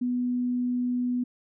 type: tone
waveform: sine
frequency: 246.9 Hz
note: B3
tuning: in tune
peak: -24 dBFS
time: 0.01-1.24 s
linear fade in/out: 10 ms
effects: none